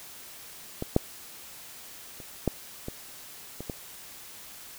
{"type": "clicks", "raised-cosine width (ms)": 2, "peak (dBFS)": [-17, -6, -30, -10, -20, -23, -19], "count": 7, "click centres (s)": [0.824, 0.964, 2.202, 2.477, 2.884, 3.606, 3.698], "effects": ["white hiss -46 dBFS RMS until 4.78 s"]}